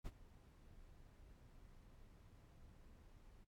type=noise with ADSR envelope; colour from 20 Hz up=brown; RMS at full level=-45 dBFS; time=0.04-3.45 s; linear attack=21 ms; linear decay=45 ms; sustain=-18 dB; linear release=24 ms; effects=noise-tail reverb RT60 0.1 s tail -17 dB re dry + AAC 64 kbps